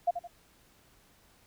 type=tone with echo; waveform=sine; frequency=697 Hz; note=F5; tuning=4 cents flat; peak=-22 dBFS; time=0.07-0.11 s; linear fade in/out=10 ms; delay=83 ms; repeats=2; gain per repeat=-9 dB; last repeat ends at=0.276 s; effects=pink hiss -63 dBFS RMS until 1.46 s